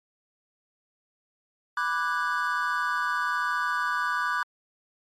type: chord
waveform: triangle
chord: G# half-diminished seventh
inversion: first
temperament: equal with one note detuned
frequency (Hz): 987.8 / 1174.7 / 1480 / 1641.2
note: B5 / D6 / F#6 / G#6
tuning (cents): 0 / 0 / 0 / -21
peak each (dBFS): -30 / -27 / -27 / -31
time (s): 1.77-4.43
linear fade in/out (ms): 2
effects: MP3 64 kbps